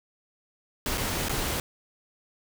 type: noise with dropouts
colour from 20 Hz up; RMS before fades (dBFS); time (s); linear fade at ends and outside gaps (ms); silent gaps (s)
pink; -29; 0.86-1.6; 1; 0.975-0.979 / 1.285-1.294
effects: none